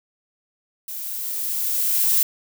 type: noise with level ramp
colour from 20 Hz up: violet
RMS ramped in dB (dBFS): -32 to -17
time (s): 0.88-2.23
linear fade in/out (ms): 2
effects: none